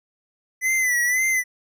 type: tone with vibrato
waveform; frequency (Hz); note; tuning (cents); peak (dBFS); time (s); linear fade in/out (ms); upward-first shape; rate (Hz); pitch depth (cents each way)
square; 2000; B6; +21; -19; 0.61-1.44; 50; sine; 1.9; 74
effects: none